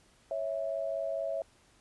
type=tone pair together; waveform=sine; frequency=552.5 / 657 Hz; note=C#5 / E5; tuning=-6 / -6 cents; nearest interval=minor third; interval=300 cents; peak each=-35 / -33 dBFS; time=0.31-1.42 s; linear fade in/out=2 ms; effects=pink hiss -64 dBFS RMS until 1.8 s + resampled to 24000 Hz